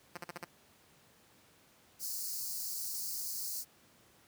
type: tone bursts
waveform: 5% pulse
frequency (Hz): 174.61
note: F3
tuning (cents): 0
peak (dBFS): -29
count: 5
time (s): 0.15-0.446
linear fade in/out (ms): 5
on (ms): 24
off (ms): 44
type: high-pass noise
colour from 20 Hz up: white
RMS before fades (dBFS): -39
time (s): 1.99-3.65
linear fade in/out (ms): 50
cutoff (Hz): 4300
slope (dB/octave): 96
effects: pink hiss -64 dBFS RMS until 4.27 s + high-pass 100 Hz 12 dB/octave